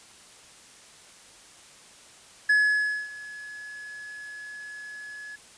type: tone with ADSR envelope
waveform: triangle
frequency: 1698 Hz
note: G#6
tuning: 38 cents sharp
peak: -15 dBFS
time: 2.49-5.36 s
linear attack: 8 ms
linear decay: 580 ms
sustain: -21 dB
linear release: 8 ms
effects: white hiss -51 dBFS RMS until 5.57 s + resampled to 22050 Hz